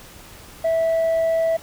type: tone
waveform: sine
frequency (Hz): 655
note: E5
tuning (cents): -11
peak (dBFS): -14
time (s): 0.64-1.57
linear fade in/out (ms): 10
effects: tanh soft clip ceiling -16 dBFS + pink hiss -43 dBFS RMS until 1.62 s